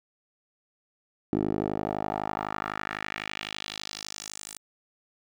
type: tone with band-pass filter sweep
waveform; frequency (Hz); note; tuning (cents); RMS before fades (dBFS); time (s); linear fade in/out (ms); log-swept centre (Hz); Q
10% pulse; 51.91; G#1; 0; -33; 1.33-4.58; 0; 330 to 9200; 2
effects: none